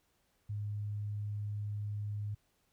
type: tone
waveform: sine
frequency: 103.83 Hz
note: G#2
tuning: in tune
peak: -35 dBFS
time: 0.49-2.35 s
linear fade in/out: 10 ms
effects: pink hiss -75 dBFS RMS until 2.72 s